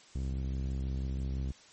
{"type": "tone with low-pass filter", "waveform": "sawtooth", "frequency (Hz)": 66.1, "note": "C2", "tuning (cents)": 18, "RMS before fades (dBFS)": -34, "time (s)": [0.15, 1.52], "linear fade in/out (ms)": 5, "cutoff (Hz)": 250, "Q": 0.68, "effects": ["white hiss -57 dBFS RMS until 1.72 s", "MP3 32 kbps"]}